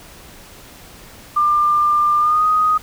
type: tone with pitch glide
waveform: sine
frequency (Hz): 1195 to 1247.9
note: D6 to D#6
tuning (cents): +30 to +5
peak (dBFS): -12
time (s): 1.36-2.78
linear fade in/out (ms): 10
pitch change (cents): +75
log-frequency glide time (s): 2.18-2.45
effects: pink hiss -41 dBFS RMS until 2.82 s